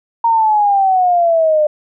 sine exponential sweep, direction down, 932.3 to 598 Hz, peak -9 dBFS, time 0.24-1.67 s, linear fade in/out 5 ms, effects none

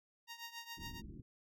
10% pulse tone with tremolo, 932.3 Hz, A#5, in tune, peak -35 dBFS, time 0.27-1.02 s, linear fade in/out 50 ms, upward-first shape triangle, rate 7.2 Hz, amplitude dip 85%
pink low-pass noise, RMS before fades -50 dBFS, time 0.77-1.22 s, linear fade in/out 10 ms, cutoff 350 Hz, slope 48 dB/octave
effects none

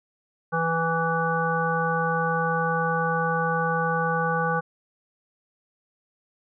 harmonic tone, 164.81 Hz, E3, in tune, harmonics 1 / 3 / 5 / 7 / 9, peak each -28 / -28 / -28 / -28 / -28 dBFS, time 0.52-4.61 s, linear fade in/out 20 ms, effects none

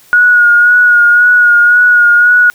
sine tone with vibrato, 1446 Hz, F#6, 40 cents flat, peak -3 dBFS, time 0.13-2.5 s, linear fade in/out 0 ms, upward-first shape sine, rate 1.9 Hz, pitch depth 26 cents each way, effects white hiss -43 dBFS RMS until 2.54 s

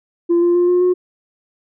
sine tone with pitch steps, 343.2 / 347.8 / 352.4 / 357.2 / 361.9 Hz, F4 / F4 / F4 / F4 / F#4, -30 / -7 / +16 / +39 / -38 cents, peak -9 dBFS, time 0.29-0.94 s, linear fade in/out 20 ms, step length 130 ms, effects tanh soft clip ceiling -9 dBFS

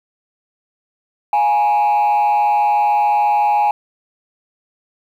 sine tone with frequency modulation, 830.6 Hz, G#5, in tune, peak -9 dBFS, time 1.33-3.71 s, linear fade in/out 2 ms, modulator 125 Hz, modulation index 0.52, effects tanh soft clip ceiling -11 dBFS + 8-bit

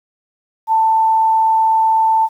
sine tone, 888 Hz, A5, 16 cents sharp, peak -10 dBFS, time 0.67-2.29 s, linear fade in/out 50 ms, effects 8-bit

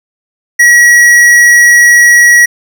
sine tone with tanh clipping, 1917 Hz, A#6, 48 cents sharp, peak -3 dBFS, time 0.59-2.46 s, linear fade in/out 10 ms, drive 15 dB, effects none

